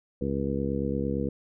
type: harmonic tone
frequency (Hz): 68.8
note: C#2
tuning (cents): -12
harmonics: 1 / 2 / 3 / 4 / 5 / 6 / 7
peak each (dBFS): -35 / -34 / -31 / -33 / -37 / -36 / -33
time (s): 0.21-1.29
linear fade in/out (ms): 5
effects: none